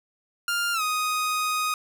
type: tone with pitch glide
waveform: sawtooth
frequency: 1400 to 1247.3 Hz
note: F6 to D#6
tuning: +4 to +4 cents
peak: -20 dBFS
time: 0.48-1.74 s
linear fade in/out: 2 ms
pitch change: -200 cents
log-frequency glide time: 0.73-0.82 s
effects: none